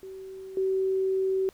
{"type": "tone with level steps", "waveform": "sine", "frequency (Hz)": 381.3, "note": "G4", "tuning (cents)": -48, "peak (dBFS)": [-38, -23], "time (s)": [0.03, 1.49], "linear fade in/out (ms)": 0, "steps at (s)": 0.57, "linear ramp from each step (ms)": 2, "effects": ["pink hiss -59 dBFS RMS until 1.53 s"]}